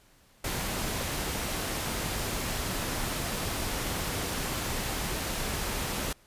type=noise; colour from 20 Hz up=pink; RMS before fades=-32 dBFS; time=0.44-6.13 s; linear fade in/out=5 ms; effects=pink hiss -61 dBFS RMS until 6.26 s + resampled to 32000 Hz